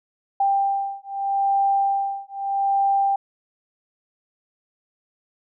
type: beating tone pair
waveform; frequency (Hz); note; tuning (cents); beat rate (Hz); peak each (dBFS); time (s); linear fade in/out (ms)
sine; 790 / 790.8; G5 / G5; +13 / +15; 0.8; -22; 0.4-3.16; 5
effects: none